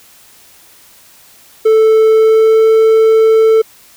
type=tone with pitch glide; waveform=triangle; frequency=440 to 443.3 Hz; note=A4 to A4; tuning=0 to +13 cents; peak=-3 dBFS; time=1.65-3.62 s; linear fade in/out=10 ms; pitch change=+13 cents; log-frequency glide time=2.08-2.67 s; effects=white hiss -43 dBFS RMS until 3.96 s